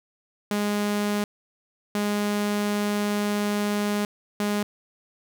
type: tone bursts at uneven times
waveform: sawtooth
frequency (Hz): 206.6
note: G#3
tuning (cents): -9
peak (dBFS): -19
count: 3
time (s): 0.51-1.24 / 1.95-4.05 / 4.4-4.63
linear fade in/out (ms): 2
effects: none